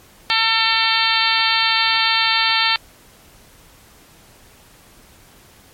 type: harmonic tone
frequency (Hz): 449.1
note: A4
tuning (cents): +35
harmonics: 2 / 3 / 4 / 5 / 6 / 7 / 8 / 9 / 10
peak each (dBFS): -23 / -23 / -23 / -23 / -23 / -23 / -23 / -23 / -23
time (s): 0.3-2.76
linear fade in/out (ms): 0
effects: pink hiss -48 dBFS RMS until 5.73 s + MP3 64 kbps